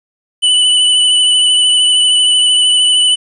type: tone with vibrato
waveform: square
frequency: 2984 Hz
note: F#7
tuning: 14 cents sharp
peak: -8 dBFS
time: 0.42-3.16 s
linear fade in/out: 20 ms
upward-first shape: sine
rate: 13 Hz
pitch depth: 19 cents each way
effects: resampled to 24000 Hz + 8-bit